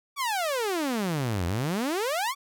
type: exponential two-way sweep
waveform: sawtooth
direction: down then up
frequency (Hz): 1174.7 to 82.41 to 1174.7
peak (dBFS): -22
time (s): 0.16-2.35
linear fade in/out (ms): 50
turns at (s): 1.46
effects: none